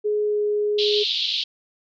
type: tone with pitch glide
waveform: sine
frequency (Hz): 419.9 to 417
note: G#4 to G#4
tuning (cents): +19 to +7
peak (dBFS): -19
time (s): 0.04-1.04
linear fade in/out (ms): 20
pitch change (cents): -12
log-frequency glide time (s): 0.24-0.41
type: band-pass noise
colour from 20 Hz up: pink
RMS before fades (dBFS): -24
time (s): 0.78-1.44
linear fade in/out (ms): 10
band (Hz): 3100 to 4300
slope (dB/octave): 48
effects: none